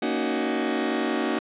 sawtooth chord, D# minor seventh, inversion second, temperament just, 233.3 / 280 / 311.1 / 373.4 Hz, A#3 / C#4 / D#4 / F#4, +2 / +18 / 0 / +16 cents, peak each -25 dBFS, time 0.02-1.39 s, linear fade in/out 5 ms, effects resampled to 8000 Hz + 9-bit

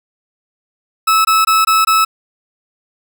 40% pulse tone bursts, 1300 Hz, E6, 24 cents flat, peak -8 dBFS, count 5, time 1.07-2.05 s, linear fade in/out 10 ms, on 180 ms, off 20 ms, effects none

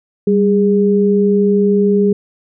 sine tone pair together, 196.88 / 410 Hz, G3 / G#4, +8 / -22 cents, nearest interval octave + minor second, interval 1270 cents, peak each -12 dBFS, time 0.27-2.13 s, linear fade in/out 5 ms, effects none

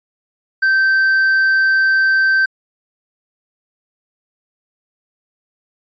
triangle tone, 1555 Hz, G6, 14 cents flat, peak -9 dBFS, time 0.62-2.46 s, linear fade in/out 10 ms, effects resampled to 16000 Hz

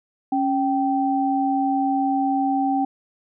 sine tone pair together, 275.1 / 778 Hz, C#4 / G5, -13 / -13 cents, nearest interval octave + tritone, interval 1800 cents, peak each -21 dBFS, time 0.32-2.85 s, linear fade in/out 5 ms, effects none

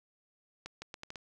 accelerating click train, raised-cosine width 0.2 ms, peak -25 dBFS, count 6, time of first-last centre 0.66-1.158 s, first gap 160 ms, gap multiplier 0.76, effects none

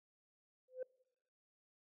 sine tone with exponential growth, 511 Hz, C5, 41 cents flat, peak -35 dBFS, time 0.68-0.83 s, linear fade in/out 5 ms, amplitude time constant 32 ms, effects noise-tail reverb RT60 0.9 s tail -25 dB re dry + tanh soft clip ceiling -36 dBFS

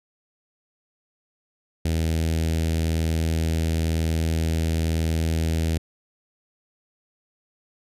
sawtooth tone with notch filter, 81 Hz, E2, 30 cents flat, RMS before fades -23 dBFS, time 1.85-5.78 s, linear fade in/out 5 ms, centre 1100 Hz, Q 0.65, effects resampled to 32000 Hz

